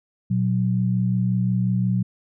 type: tone pair together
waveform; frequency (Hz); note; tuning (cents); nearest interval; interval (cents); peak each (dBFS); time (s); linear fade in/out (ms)
sine; 119.48 / 185.1; A#2 / F#3; +43 / +1; minor sixth; 758; -21; 0.3-2.03; 10
effects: none